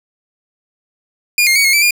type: tone with pitch steps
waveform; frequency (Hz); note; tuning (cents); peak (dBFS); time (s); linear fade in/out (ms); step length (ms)
sawtooth; 2424 / 2125 / 2246 / 2159 / 2319 / 2416; D#7 / C7 / C#7 / C#7 / D7 / D7; -46 / +26 / +22 / -46 / -22 / +48; -6; 1.38-1.908; 2; 88
effects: 7-bit